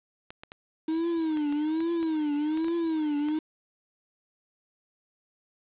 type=clicks; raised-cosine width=0.3 ms; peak=-26 dBFS; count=11; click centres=0.305 / 0.435 / 0.519 / 1.372 / 1.525 / 1.805 / 2.029 / 2.574 / 2.645 / 2.683 / 3.286 s
type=tone with vibrato; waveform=triangle; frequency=314.1 Hz; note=D#4; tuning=16 cents sharp; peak=-23 dBFS; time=0.88-3.39 s; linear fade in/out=5 ms; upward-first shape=triangle; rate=1.2 Hz; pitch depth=150 cents each way
effects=resampled to 8000 Hz + 8-bit